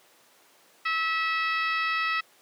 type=harmonic tone; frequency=649 Hz; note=E5; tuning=27 cents flat; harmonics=2 / 3 / 4 / 5 / 6 / 7 / 8; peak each=-28 / -29 / -31 / -40 / -40 / -43 / -43 dBFS; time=0.85-2.21 s; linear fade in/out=10 ms; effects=pink hiss -58 dBFS RMS until 2.41 s + high-pass 400 Hz 12 dB/octave